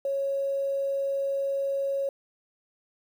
sine tone with quantisation, 551 Hz, C#5, 11 cents flat, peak -25 dBFS, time 0.05-2.09 s, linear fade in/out 2 ms, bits 9, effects none

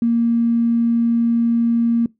triangle tone with tanh clipping, 233.1 Hz, A#3, in tune, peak -13 dBFS, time 0.02-2.06 s, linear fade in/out 2 ms, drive 3 dB, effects noise-tail reverb RT60 0.2 s tail -23 dB re dry

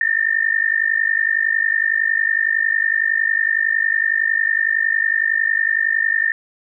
sine tone with amplitude modulation, 1808 Hz, A6, 47 cents sharp, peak -11 dBFS, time 0.01-6.32 s, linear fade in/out 2 ms, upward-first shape sine, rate 50.9 Hz, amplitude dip 90%, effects none

